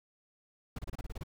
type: noise bursts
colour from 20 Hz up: brown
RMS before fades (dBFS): -38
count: 9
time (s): 0.76-1.235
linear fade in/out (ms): 5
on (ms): 27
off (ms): 29
effects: none